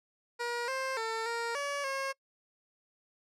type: tone with pitch steps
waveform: 15% pulse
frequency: 477.1 / 528 / 449.1 / 465.9 / 569 / 541 Hz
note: A#4 / C5 / A4 / A#4 / C#5 / C#5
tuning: +40 / +16 / +35 / -1 / +45 / -42 cents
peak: -26 dBFS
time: 0.39-2.13 s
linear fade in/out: 20 ms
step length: 290 ms
effects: noise-tail reverb RT60 0.1 s tail -25 dB re dry + low-pass 8000 Hz 12 dB/octave